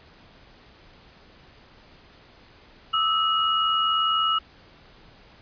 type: tone cluster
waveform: sine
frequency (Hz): 1232 / 1312 / 2895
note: D#6 / E6 / F#7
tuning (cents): -17 / -9 / -38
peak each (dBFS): -30 / -22 / -24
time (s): 2.93-4.39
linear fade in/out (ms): 10
effects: pink hiss -52 dBFS RMS until 5.41 s + resampled to 11025 Hz